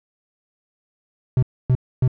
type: tone bursts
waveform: triangle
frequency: 127.5 Hz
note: C3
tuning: 44 cents flat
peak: -11 dBFS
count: 3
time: 1.37-2.078 s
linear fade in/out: 2 ms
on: 56 ms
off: 270 ms
effects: none